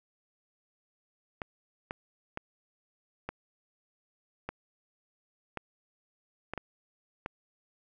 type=clicks; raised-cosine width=0.5 ms; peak=-20 dBFS; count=9; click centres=1.418 / 1.909 / 2.374 / 3.29 / 4.49 / 5.573 / 6.536 / 6.577 / 7.261 s; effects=none